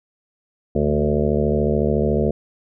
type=harmonic tone with a mistuned harmonic; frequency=73.9 Hz; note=D2; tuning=11 cents sharp; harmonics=1 / 2 / 3 / 5 / 6 / 7 / 8 / 9; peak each=-24 / -24 / -22 / -24 / -23 / -26 / -28 / -30 dBFS; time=0.75-2.31 s; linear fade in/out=5 ms; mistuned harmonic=2; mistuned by=+21 cents; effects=none